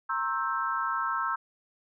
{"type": "chord", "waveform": "sine", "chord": "C dominant seventh", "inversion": "third", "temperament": "equal with one note detuned", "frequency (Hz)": [932.3, 1071.6, 1318.5, 1568], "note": ["Bb5", "C6", "E6", "G6"], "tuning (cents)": [0, 41, 0, 0], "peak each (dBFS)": [-35, -32, -30, -35], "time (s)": [0.09, 1.36], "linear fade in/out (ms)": 10, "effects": []}